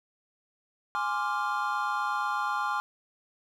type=chord; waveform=triangle; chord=D half-diminished seventh; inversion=second; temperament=equal; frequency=830.6 / 1046.5 / 1174.7 / 1396.9 Hz; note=Ab5 / C6 / D6 / F6; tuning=0 / 0 / 0 / 0 cents; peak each=-31 dBFS; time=0.95-2.8 s; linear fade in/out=0 ms; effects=none